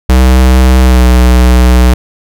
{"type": "tone with pitch glide", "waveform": "square", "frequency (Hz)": [63.9, 62.05], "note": ["C2", "B1"], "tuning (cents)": [-40, 9], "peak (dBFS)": -3, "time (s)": [0.09, 1.94], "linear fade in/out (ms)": 5, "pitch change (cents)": -51, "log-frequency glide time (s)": [0.82, 1.04], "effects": []}